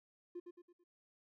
triangle tone with echo, 350.8 Hz, F4, 8 cents sharp, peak -39 dBFS, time 0.35-0.4 s, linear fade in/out 10 ms, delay 110 ms, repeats 4, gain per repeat -7 dB, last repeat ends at 0.84 s, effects tanh soft clip ceiling -40 dBFS

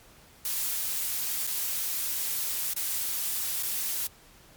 blue noise with dropouts, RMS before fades -30 dBFS, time 0.45-4.07 s, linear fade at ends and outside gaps 2 ms, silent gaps 1.469-1.473 / 2.736-2.763 / 3.627-3.631 s, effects pink hiss -55 dBFS RMS until 4.56 s + MP3 96 kbps

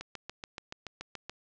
click train, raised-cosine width 0.2 ms, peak -22 dBFS, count 10, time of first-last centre 0.01-1.296 s, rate 7 Hz, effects low-pass 7000 Hz 12 dB/octave

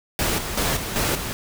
pink noise with tremolo, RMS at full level -22 dBFS, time 0.19-1.33 s, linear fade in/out 0 ms, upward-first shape square, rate 2.6 Hz, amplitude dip 55%, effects none

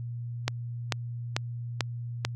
click train, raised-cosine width 0.2 ms, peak -8 dBFS, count 5, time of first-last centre 0.48-2.25 s, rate 2.26 Hz, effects added 119 Hz sine -33 dBFS peak until 2.35 s + AAC 48 kbps

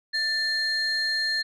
sine tone pair together, 1772 / 4210 Hz, A6 / C8, +12 / +10 cents, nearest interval octave + minor third, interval 1498 cents, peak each -25 / -24 dBFS, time 0.13-1.43 s, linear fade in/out 20 ms, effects tanh soft clip ceiling -19 dBFS

